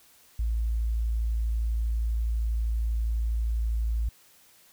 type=tone; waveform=sine; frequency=56.2 Hz; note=A1; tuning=37 cents sharp; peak=-24 dBFS; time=0.39-4.09 s; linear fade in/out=5 ms; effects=white hiss -58 dBFS RMS until 4.72 s